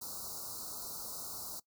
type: band-stop noise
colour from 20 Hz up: white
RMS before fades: -43 dBFS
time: 0.01-1.6 s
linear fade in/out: 10 ms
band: 1400 to 4000 Hz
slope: 96 dB/octave
effects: noise-tail reverb RT60 0.1 s tail -20 dB re dry